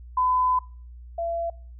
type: tone pair in turn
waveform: sine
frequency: 1009 / 675.6 Hz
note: B5 / E5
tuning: +37 / +42 cents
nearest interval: perfect fifth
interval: 695 cents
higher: first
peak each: -19 / -25 dBFS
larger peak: first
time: 0.17-0.59 / 1.18-1.5 s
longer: first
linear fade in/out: 5 ms
effects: noise-tail reverb RT60 0.4 s tail -22 dB re dry + added 60 Hz sine -40 dBFS peak until 1.79 s